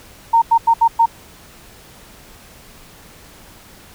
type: tone bursts at uneven times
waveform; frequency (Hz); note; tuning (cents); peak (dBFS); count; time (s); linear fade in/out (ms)
sine; 919; A#5; -25; -8; 5; 0.33-0.42 / 0.51-0.58 / 0.67-0.74 / 0.81-0.88 / 0.99-1.06; 10
effects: pink hiss -43 dBFS RMS until 3.94 s